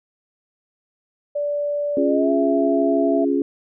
sine tone with pitch glide, 582 to 664.7 Hz, D5 to E5, -16 to +14 cents, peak -20 dBFS, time 1.35-3.25 s, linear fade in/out 10 ms, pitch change +230 cents, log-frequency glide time 2.03-2.31 s
sine chord, Db major, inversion none, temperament equal, 277.2 / 349.2 / 415.3 Hz, Db4 / F4 / Ab4, 0 / 0 / 0 cents, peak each -19 / -23 / -23 dBFS, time 1.97-3.42 s, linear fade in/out 2 ms
effects none

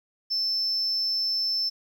sine tone, 5300 Hz, E8, 9 cents sharp, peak -22 dBFS, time 0.3-1.7 s, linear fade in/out 20 ms, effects tanh soft clip ceiling -21 dBFS + 10-bit

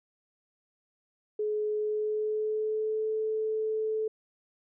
sine tone with pitch glide, 424.1 to 436 Hz, G#4 to A4, +36 to -16 cents, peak -27 dBFS, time 1.39-4.08 s, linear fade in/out 5 ms, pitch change +48 cents, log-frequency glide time 1.76-3.11 s, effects none

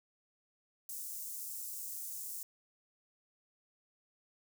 white high-pass noise, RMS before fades -43 dBFS, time 0.89-2.43 s, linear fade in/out 2 ms, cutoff 6700 Hz, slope 24 dB/octave, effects none

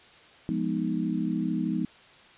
sine chord, F half-diminished seventh, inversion none, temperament equal, 174.61 / 207.7 / 246.9 / 311.1 Hz, F3 / Ab3 / Cb4 / Eb4, 0 / 0 / 0 / 0 cents, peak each -31 dBFS, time 0.49-1.85 s, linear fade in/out 0 ms, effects white hiss -53 dBFS RMS until 2.37 s + resampled to 8000 Hz

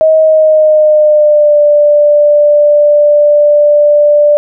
sine tone with pitch glide, 632 to 589.7 Hz, D#5 to D5, +27 to +7 cents, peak -3 dBFS, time 0.01-4.37 s, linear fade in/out 0 ms, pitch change -120 cents, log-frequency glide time 0.18-1.59 s, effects none

